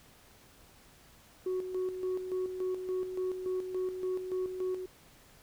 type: tone with tremolo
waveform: sine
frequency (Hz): 370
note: F#4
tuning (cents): 0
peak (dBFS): -28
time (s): 1.46-4.86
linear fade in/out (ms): 5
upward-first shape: square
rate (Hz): 3.5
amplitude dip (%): 60
effects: tanh soft clip ceiling -28 dBFS + pink hiss -59 dBFS RMS until 5.42 s

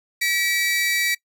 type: tone pair together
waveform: sawtooth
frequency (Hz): 1935.5 / 2300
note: B6 / D7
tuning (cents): -35 / -37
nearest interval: minor third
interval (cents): 298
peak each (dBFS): -19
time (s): 0.21-1.15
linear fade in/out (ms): 10
effects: noise-tail reverb RT60 0.1 s tail -21 dB re dry

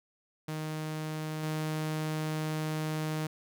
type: tone with level steps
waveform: sawtooth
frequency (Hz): 155.56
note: D#3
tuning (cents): 0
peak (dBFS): -30 / -27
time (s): 0.48-3.27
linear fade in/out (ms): 5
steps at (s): 1.43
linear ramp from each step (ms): 5
effects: none

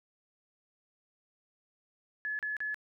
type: tone bursts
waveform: sine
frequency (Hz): 1710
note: A6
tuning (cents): -50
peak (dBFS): -32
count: 3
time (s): 2.25-2.744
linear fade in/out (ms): 0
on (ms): 140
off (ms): 37
effects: none

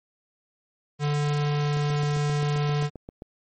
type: tone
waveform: square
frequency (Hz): 146.83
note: D3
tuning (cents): 0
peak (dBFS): -23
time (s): 0.99-2.9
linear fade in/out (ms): 50
type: click train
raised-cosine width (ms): 2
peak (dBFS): -24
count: 12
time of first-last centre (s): 1.77-3.221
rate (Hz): 7.58
effects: MP3 32 kbps

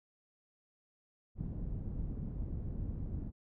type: low-pass noise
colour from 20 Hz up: pink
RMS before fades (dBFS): -39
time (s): 1.35-3.32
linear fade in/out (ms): 50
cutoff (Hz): 190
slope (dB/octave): 12
effects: none

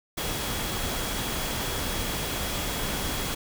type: tone in noise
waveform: sine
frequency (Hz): 3322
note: G#7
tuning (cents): 0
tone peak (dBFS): -40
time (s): 0.17-3.35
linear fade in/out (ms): 10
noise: pink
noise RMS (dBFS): -30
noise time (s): 0.17-3.35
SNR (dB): -13
effects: none

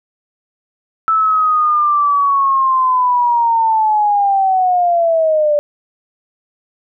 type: linear sweep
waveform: sine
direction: down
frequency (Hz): 1318.5 to 583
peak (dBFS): -10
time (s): 1.08-5.59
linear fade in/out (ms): 0
effects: none

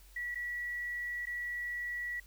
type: tone with dropouts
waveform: sine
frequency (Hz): 1940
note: B6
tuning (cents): -31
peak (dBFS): -35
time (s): 0.16-2.2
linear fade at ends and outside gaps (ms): 5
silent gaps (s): 0.346-0.355 / 1.256-1.269
effects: added 47 Hz sine -55 dBFS peak until 2.26 s + white hiss -62 dBFS RMS until 2.26 s

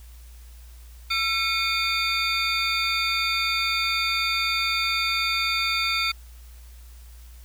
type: tone cluster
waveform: triangle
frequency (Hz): 1348 / 2191 / 2443 / 3616 / 4596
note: E6 / C#7 / D#7 / A7 / D8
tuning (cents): +38 / -21 / -32 / +47 / -38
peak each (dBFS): -27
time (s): 1.1-6.12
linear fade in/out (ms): 10
effects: added 59 Hz sine -42 dBFS peak until 7.44 s + white hiss -55 dBFS RMS until 7.44 s

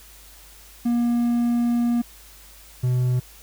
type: tone pair in turn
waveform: triangle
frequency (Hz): 238 / 125.39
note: A#3 / B2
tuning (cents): +36 / +27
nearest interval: major seventh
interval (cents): 1109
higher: first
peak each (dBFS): -16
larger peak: neither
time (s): 0.85-2.02 / 2.83-3.2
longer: first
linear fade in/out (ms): 10
effects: added 51 Hz sine -49 dBFS peak until 3.42 s + white hiss -48 dBFS RMS until 3.42 s

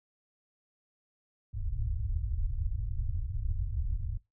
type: low-pass noise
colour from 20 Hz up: pink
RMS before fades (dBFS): -32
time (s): 1.53-4.18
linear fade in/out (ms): 10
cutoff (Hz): 110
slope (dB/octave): 48
effects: noise-tail reverb RT60 0.2 s tail -22 dB re dry

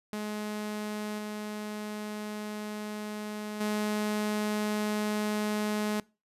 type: tone with level steps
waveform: sawtooth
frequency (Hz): 211.1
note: G#3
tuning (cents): +29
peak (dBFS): -29 / -31 / -24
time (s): 0.13-6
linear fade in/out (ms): 0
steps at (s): 1.18 / 3.6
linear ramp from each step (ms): 10
effects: noise-tail reverb RT60 0.3 s tail -23 dB re dry + resampled to 32000 Hz

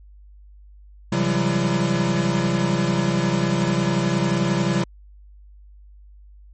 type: tone cluster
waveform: square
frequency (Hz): 134.4 / 168.5 / 188.8 / 200 / 338.9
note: C3 / E3 / F#3 / G3 / E4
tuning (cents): +47 / +38 / +35 / +35 / +48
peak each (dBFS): -25 / -26 / -24 / -28 / -27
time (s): 1.12-4.84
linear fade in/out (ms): 5
effects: added 50 Hz sine -43 dBFS peak until 6.53 s + MP3 32 kbps

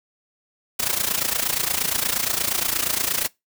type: noise with amplitude modulation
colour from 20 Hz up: white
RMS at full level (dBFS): -20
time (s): 0.79-3.28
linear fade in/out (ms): 10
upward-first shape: sine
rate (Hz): 28.5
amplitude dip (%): 80
effects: noise-tail reverb RT60 0.2 s tail -24 dB re dry

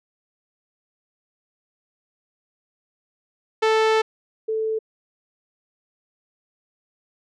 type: tone pair in turn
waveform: sawtooth / sine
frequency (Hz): 440 / 440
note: A4 / A4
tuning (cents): 0 / 0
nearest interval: unison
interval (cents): 0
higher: neither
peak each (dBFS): -12 / -21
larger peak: first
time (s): 3.62-4.02 / 4.48-4.79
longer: first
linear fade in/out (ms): 10
effects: low-pass 4000 Hz 12 dB/octave

